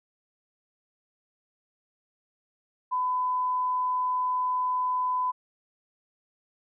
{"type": "tone", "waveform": "sine", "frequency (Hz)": 1005, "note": "B5", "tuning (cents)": 30, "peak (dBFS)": -24, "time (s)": [2.91, 5.32], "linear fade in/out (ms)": 20, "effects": []}